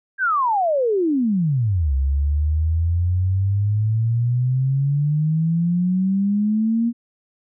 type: exponential two-way sweep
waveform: sine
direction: down then up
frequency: 1635 to 66.4 to 237.2 Hz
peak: -16 dBFS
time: 0.18-6.93 s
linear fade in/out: 50 ms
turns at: 1.94 s
effects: none